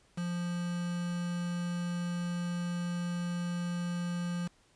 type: tone with quantisation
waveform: triangle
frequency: 174.61 Hz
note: F3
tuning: in tune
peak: -30 dBFS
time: 0.17-4.48 s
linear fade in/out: 10 ms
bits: 7
effects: pink hiss -66 dBFS RMS until 4.75 s + resampled to 22050 Hz